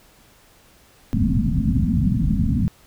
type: low-pass noise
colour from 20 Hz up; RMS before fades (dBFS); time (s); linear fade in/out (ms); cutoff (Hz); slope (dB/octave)
white; -19; 1.13-2.68; 0; 260; 96
effects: pink hiss -53 dBFS RMS until 2.86 s